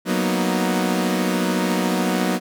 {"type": "chord", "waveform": "sawtooth", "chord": "B major seventh", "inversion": "second", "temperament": "equal", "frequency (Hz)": [185, 233.1, 246.9, 311.1], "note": ["F#3", "A#3", "B3", "D#4"], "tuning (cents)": [0, 0, 0, 0], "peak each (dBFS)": [-18, -22, -21, -22], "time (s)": [0.05, 2.4], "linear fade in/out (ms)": 50, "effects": []}